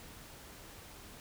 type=silence; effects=pink hiss -52 dBFS RMS until 1.2 s